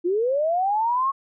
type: linear sweep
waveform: sine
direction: up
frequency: 333 to 1108.7 Hz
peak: -19 dBFS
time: 0.04-1.12 s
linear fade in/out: 20 ms
effects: none